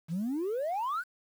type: exponential sweep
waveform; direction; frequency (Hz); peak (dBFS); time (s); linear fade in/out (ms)
sine; up; 153.2 to 1556; -28; 0.08-1.04; 50
effects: tanh soft clip ceiling -26 dBFS + 9-bit